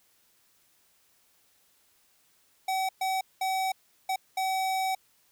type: tone bursts at uneven times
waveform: square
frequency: 760 Hz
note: F#5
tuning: 46 cents sharp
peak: -27 dBFS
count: 5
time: 2.68-2.89 / 3.01-3.21 / 3.41-3.72 / 4.09-4.16 / 4.37-4.95 s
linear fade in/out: 5 ms
effects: white hiss -66 dBFS RMS until 5.31 s